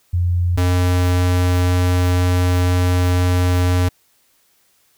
sine / square tone pair in turn, 88 / 89.8 Hz, F2 / F2, +14 / +49 cents, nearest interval unison, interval 35 cents, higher second, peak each -14 / -14 dBFS, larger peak neither, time 0.13-0.57 / 0.57-3.89 s, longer second, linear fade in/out 10 ms, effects white hiss -59 dBFS RMS until 4.97 s

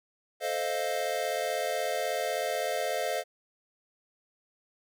square chord, F dominant seventh, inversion first, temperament equal, 440 / 523.3 / 622.3 / 698.5 Hz, A4 / C5 / Eb5 / F5, 0 / 0 / 0 / 0 cents, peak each -38 / -35 / -34 / -34 dBFS, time 0.4-3.24 s, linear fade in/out 50 ms, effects none

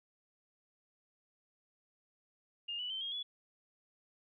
sine tone with pitch steps, 2824 / 2959 / 3101 / 3250 / 3405 Hz, F7 / F#7 / G7 / G#7 / G#7, +19 / -1 / -19 / -38 / +42 cents, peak -37 dBFS, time 2.68-3.23 s, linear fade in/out 10 ms, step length 110 ms, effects none

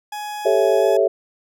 40% pulse tone with pitch glide, 838 to 844.8 Hz, G#5 to G#5, +15 to +29 cents, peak -26 dBFS, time 0.12-0.97 s, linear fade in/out 5 ms, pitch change +14 cents, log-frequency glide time 0.78-0.85 s
sine chord, A dominant seventh, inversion third, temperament equal, 392 / 440 / 554.4 / 659.3 Hz, G4 / A4 / C#5 / E5, 0 / 0 / 0 / 0 cents, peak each -19 dBFS, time 0.45-1.08 s, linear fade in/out 10 ms
effects none

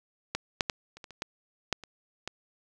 clicks, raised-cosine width 0.2 ms, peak -12 / -7 / -11 / -30 / -26 / -29 / -15 / -9 / -27 / -17 dBFS, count 10, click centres 0.35 / 0.608 / 0.698 / 0.97 / 1.042 / 1.107 / 1.221 / 1.727 / 1.837 / 2.276 s, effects none

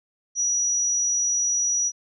sine tone, 5830 Hz, F#8, 26 cents flat, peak -20 dBFS, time 0.35-1.92 s, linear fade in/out 50 ms, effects none

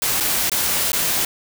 white noise with dropouts, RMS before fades -20 dBFS, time 0.02-1.25 s, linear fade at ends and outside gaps 2 ms, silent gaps 0.202-0.206 / 0.497-0.517 / 0.919-0.93 s, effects none

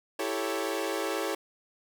sawtooth chord, A dominant seventh, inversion second, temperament equal, 329.6 / 392 / 440 / 554.4 Hz, E4 / G4 / A4 / C#5, 0 / 0 / 0 / 0 cents, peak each -31 dBFS, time 0.19-1.35 s, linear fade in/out 5 ms, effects none

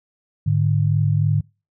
sine tone pair together, 105.26 / 148.6 Hz, G#2 / D3, +24 / +21 cents, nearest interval tritone, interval 597 cents, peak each -18 dBFS, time 0.46-1.41 s, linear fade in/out 10 ms, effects noise-tail reverb RT60 0.3 s tail -25 dB re dry

